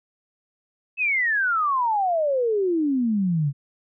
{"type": "exponential sweep", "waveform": "sine", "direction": "down", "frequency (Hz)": [2637, 135.2], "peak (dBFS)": -19, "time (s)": [0.97, 3.53], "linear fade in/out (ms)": 50, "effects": []}